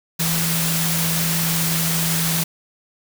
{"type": "tone in noise", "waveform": "sine", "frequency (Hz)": 164.81, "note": "E3", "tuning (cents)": 0, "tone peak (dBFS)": -22, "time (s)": [0.19, 2.44], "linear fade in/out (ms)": 10, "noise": "white", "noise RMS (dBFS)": -22, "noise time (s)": [0.19, 2.44], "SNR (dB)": -3, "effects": []}